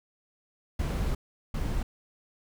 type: noise bursts at uneven times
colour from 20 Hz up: brown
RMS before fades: -29 dBFS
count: 2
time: 0.79-1.15 / 1.54-1.83 s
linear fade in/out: 5 ms
effects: none